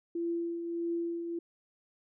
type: tone with tremolo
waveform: sine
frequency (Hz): 339.1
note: E4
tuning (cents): +49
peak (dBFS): -29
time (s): 0.15-1.39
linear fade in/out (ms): 5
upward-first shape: triangle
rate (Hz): 1.6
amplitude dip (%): 50
effects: none